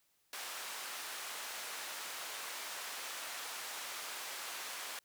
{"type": "band-pass noise", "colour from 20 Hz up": "pink", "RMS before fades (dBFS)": -44, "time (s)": [0.33, 4.99], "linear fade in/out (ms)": 2, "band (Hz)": [890, 15000], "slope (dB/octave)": 12, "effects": ["white hiss -75 dBFS RMS until 5.04 s"]}